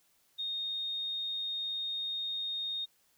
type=tone; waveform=sine; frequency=3699 Hz; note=A#7; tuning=14 cents flat; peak=-33 dBFS; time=0.38-2.86 s; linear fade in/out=20 ms; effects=white hiss -70 dBFS RMS until 3.17 s